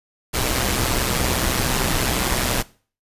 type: noise with amplitude modulation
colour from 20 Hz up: pink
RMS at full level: -18 dBFS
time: 0.33-2.63 s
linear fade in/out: 20 ms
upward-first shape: sine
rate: 127 Hz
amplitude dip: 65%
effects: noise-tail reverb RT60 0.4 s tail -20 dB re dry + resampled to 32000 Hz